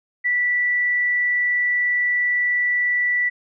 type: tone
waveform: sine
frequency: 1963 Hz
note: B6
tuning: 11 cents flat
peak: -17 dBFS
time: 0.24-3.3 s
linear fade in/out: 20 ms
effects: none